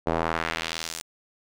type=tone with band-pass filter sweep; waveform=square; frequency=41 Hz; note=E1; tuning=9 cents flat; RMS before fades=-29 dBFS; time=0.06-1.02 s; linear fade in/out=10 ms; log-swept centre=580 to 8800 Hz; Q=1.1; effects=none